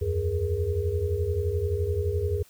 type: tone cluster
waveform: sine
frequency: 78.9 / 90.5 / 413.5 / 472.5 Hz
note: D#2 / F#2 / G#4 / A#4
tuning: +25 / -38 / -8 / +23 cents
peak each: -30 / -27 / -29 / -34 dBFS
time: 0.01-2.43 s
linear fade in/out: 10 ms
effects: white hiss -57 dBFS RMS until 2.49 s